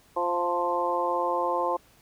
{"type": "harmonic tone with a mistuned harmonic", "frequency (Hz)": 174.61, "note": "F3", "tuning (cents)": 0, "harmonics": [2, 3, 4, 5, 6], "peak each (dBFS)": [-33, -29, -33, -29, -29], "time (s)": [0.16, 1.77], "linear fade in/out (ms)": 10, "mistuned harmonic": 5, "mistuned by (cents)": 17, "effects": ["pink hiss -59 dBFS RMS until 2.01 s"]}